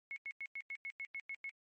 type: tone bursts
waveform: sine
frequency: 2188 Hz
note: C#7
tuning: 23 cents flat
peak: -40 dBFS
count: 10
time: 0.11-1.494 s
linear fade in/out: 0 ms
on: 52 ms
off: 96 ms
effects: MP3 32 kbps